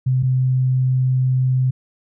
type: tone pair in turn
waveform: sine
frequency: 129 / 129 Hz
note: C3 / C3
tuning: -24 / -24 cents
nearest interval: unison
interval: 0 cents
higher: neither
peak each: -14 dBFS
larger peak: neither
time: 0.06-0.23 / 0.23-1.71 s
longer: second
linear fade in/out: 10 ms
effects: none